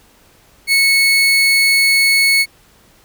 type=tone; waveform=30% pulse; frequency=2202 Hz; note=C#7; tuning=12 cents flat; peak=-7 dBFS; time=0.67-2.46 s; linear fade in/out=50 ms; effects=pink hiss -50 dBFS RMS until 3.04 s